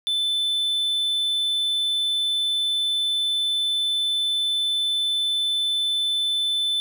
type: tone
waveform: triangle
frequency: 3520 Hz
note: A7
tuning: in tune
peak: -19 dBFS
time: 0.07-6.8 s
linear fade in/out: 0 ms
effects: none